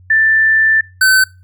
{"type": "tone pair in turn", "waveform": ["sine", "square"], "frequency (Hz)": [1770, 1526.2], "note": ["A6", "G6"], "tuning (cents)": [10, -47], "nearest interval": "minor third", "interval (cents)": 257, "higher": "first", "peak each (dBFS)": -8, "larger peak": "neither", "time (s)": [[0.1, 0.81], [1.01, 1.24]], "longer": "first", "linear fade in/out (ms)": 5, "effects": ["noise-tail reverb RT60 0.3 s tail -22 dB re dry", "added 91 Hz sine -40 dBFS peak until 1.43 s"]}